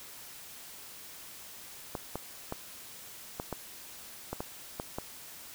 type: clicks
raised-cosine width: 1 ms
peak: -20 dBFS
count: 9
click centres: 1.952 / 2.156 / 2.524 / 3.399 / 3.527 / 4.33 / 4.405 / 4.799 / 4.985 s
effects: white hiss -48 dBFS RMS until 5.54 s